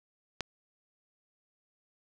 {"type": "click", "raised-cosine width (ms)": 0.2, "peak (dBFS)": -15, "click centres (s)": 0.407, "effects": []}